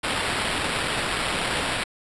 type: noise with sample-and-hold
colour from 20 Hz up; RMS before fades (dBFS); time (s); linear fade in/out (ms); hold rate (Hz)
white; -26; 0.03-1.84; 10; 6300
effects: resampled to 24000 Hz